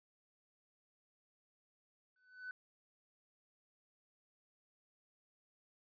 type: tone with exponential growth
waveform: triangle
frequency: 1502 Hz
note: F#6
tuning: 26 cents sharp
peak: -37 dBFS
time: 2.16-2.51 s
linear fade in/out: 2 ms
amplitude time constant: 76 ms
effects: tanh soft clip ceiling -39 dBFS + resampled to 11025 Hz